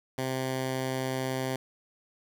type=tone; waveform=10% pulse; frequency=130.81 Hz; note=C3; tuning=in tune; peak=-21 dBFS; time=0.18-1.56 s; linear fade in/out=2 ms; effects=none